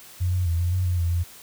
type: tone with pitch steps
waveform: sine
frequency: 89.6 / 90.9 / 83.7 / 87.3 / 92.3 / 89.3 / 85.2 / 86.4 Hz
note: F2 / F#2 / E2 / F2 / F#2 / F2 / F2 / F2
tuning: +45 / -30 / +27 / 0 / -4 / +39 / -42 / -18 cents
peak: -20 dBFS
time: 0.2-1.24 s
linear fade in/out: 20 ms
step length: 130 ms
effects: white hiss -46 dBFS RMS until 1.42 s